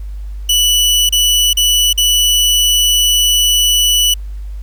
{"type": "tone with dropouts", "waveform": "sawtooth", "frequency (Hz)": 2960, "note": "F#7", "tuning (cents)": 0, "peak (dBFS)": -6, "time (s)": [0.49, 4.14], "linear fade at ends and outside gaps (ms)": 5, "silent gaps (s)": [[1.092, 1.124], [1.532, 1.57], [1.93, 1.976]], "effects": ["added 50 Hz sine -22 dBFS peak until 4.62 s", "pink hiss -51 dBFS RMS until 4.62 s"]}